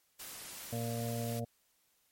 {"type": "noise", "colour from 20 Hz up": "white", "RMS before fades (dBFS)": -46, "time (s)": [0.19, 1.4], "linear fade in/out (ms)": 10}
{"type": "harmonic tone", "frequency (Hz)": 116.54, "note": "A#2", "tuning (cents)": 0, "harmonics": [1, 2, 4, 5, 6], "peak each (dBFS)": [-37, -40, -43, -44, -45], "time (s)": [0.72, 1.45], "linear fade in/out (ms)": 10}
{"effects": ["white hiss -73 dBFS RMS until 2.11 s", "MP3 64 kbps"]}